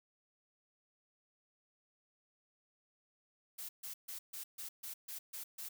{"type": "noise bursts", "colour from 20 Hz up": "blue", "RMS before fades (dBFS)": -45, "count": 9, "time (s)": [3.58, 5.69], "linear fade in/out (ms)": 10, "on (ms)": 110, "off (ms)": 140, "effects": []}